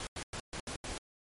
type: noise bursts at uneven times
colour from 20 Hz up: pink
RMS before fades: -40 dBFS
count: 6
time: 0-0.07 / 0.16-0.23 / 0.33-0.4 / 0.53-0.6 / 0.67-0.76 / 0.84-0.98 s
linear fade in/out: 2 ms
effects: MP3 48 kbps